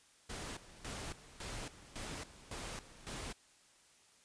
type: noise with tremolo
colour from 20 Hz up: pink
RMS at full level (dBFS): -44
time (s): 0.29-3.33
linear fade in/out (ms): 10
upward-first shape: square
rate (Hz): 1.8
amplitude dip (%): 80
effects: white hiss -66 dBFS RMS until 4.24 s + resampled to 22050 Hz